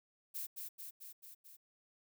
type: noise with echo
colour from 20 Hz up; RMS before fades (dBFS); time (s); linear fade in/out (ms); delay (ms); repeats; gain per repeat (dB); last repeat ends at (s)
violet; -42; 0.34-0.47; 20; 220; 5; -3; 1.57
effects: none